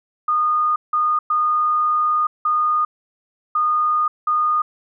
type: tone bursts at uneven times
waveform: sine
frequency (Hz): 1226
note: D#6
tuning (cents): -26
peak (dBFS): -15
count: 6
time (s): 0.28-0.76 / 0.93-1.19 / 1.3-2.27 / 2.45-2.85 / 3.55-4.08 / 4.27-4.62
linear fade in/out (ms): 5
effects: none